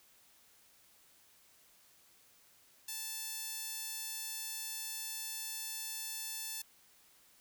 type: tone with high-pass filter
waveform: sawtooth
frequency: 880 Hz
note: A5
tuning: in tune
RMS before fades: -42 dBFS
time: 2.88-6.62 s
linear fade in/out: 5 ms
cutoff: 5300 Hz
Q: 0.55
effects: white hiss -65 dBFS RMS until 7.4 s